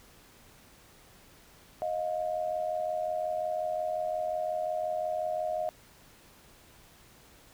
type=tone pair together; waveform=sine; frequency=626.4 / 712 Hz; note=D#5 / F5; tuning=+11 / +33 cents; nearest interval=major second; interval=222 cents; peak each=-31 / -33 dBFS; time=1.82-5.69 s; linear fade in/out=0 ms; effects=pink hiss -57 dBFS RMS until 7.53 s